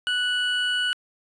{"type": "tone pair together", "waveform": "triangle", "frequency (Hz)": [1480, 2946], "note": ["F#6", "F#7"], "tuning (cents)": [0, -8], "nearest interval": "octave", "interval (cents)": 1192, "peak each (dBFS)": -23, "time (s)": [0.07, 0.93], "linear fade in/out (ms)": 0, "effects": ["resampled to 24000 Hz"]}